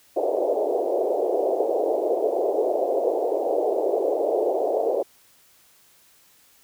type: band-pass noise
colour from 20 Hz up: pink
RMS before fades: -23 dBFS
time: 0.16-5.03 s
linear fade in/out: 10 ms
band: 370 to 700 Hz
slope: 48 dB/octave
effects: white hiss -57 dBFS RMS until 6.63 s